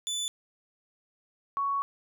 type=tone pair in turn; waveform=25% pulse / sine; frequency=3492 / 1114.9 Hz; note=A7 / C#6; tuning=-14 / +10 cents; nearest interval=octave + minor sixth; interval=1976 cents; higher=first; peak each=-26 / -26 dBFS; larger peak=neither; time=0.07-0.28 / 1.57-1.82 s; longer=second; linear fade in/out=0 ms; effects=none